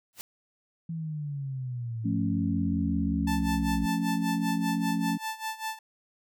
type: noise with exponential growth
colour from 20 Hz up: white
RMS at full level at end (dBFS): -35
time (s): 0.13-0.21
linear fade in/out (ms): 0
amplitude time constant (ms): 16
type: exponential sweep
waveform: sine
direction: down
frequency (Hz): 167.2 to 58.27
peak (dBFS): -31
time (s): 0.89-3.86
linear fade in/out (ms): 5
type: chord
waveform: sine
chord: F augmented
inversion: none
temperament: equal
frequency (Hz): 174.61 / 220 / 277.2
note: F3 / A3 / C#4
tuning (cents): 0 / 0 / 0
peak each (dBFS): -30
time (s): 2.04-5.18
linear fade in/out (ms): 20
type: tone with tremolo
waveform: sawtooth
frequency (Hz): 880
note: A5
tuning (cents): 0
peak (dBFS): -26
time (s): 3.27-5.79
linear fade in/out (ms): 5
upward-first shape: sine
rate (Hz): 5.1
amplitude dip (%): 85
effects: none